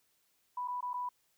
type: tone with dropouts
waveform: sine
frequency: 987.8 Hz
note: B5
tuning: in tune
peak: -34 dBFS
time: 0.57-1.09 s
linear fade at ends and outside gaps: 5 ms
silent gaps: 0.677-0.682 / 0.808-0.826 / 0.933-0.94 s
effects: white hiss -74 dBFS RMS until 1.37 s